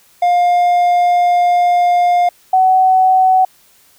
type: tone pair in turn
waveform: triangle / sine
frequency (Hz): 707 / 750.5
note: F5 / F#5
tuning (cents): +21 / +24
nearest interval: minor second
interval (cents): 103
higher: second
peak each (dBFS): -7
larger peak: neither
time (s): 0.22-2.29 / 2.53-3.45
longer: first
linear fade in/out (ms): 5
effects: white hiss -50 dBFS RMS until 3.98 s